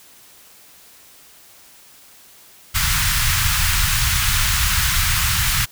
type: band-stop noise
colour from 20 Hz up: pink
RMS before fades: -18 dBFS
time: 2.74-5.66 s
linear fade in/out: 20 ms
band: 130 to 1200 Hz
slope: 24 dB/octave
effects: white hiss -47 dBFS RMS until 5.71 s